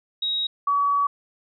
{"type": "tone pair in turn", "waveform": "sine", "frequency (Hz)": [3800, 1136], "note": ["A#7", "C#6"], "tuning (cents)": [33, 42], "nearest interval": "octave + major sixth", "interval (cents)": 2091, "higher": "first", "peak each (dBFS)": [-22, -18], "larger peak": "second", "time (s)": [[0.22, 0.47], [0.67, 1.07]], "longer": "second", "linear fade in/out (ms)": 5, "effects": []}